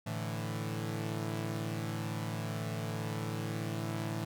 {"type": "chord", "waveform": "sawtooth", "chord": "A suspended fourth", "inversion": "none", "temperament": "equal", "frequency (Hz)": [110, 146.83, 164.81], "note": ["A2", "D3", "E3"], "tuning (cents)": [0, 0, 0], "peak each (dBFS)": [-33, -38, -36], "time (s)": [0.06, 4.25], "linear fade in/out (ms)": 10, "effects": []}